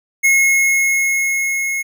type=tone with level ramp; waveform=square; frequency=2168 Hz; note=C#7; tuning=39 cents flat; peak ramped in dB=-10 to -19 dBFS; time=0.23-1.83 s; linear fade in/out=20 ms; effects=none